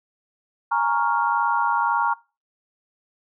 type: chord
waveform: sine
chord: Bb minor seventh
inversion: third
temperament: equal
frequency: 830.6 / 932.3 / 1108.7 / 1396.9 Hz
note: Ab5 / Bb5 / Db6 / F6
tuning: 0 / 0 / 0 / 0 cents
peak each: -27 / -21 / -25 / -26 dBFS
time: 0.71-2.14 s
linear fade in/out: 10 ms
effects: noise-tail reverb RT60 0.3 s tail -22 dB re dry